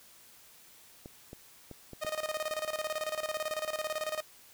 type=clicks; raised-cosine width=2 ms; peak=-31 dBFS; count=5; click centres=1.059 / 1.331 / 1.713 / 1.933 / 2.048 s
type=tone with tremolo; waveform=sawtooth; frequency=619 Hz; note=D#5; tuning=9 cents flat; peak=-27 dBFS; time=2.01-4.22 s; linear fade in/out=20 ms; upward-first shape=square; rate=18 Hz; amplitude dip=75%
effects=white hiss -57 dBFS RMS until 4.53 s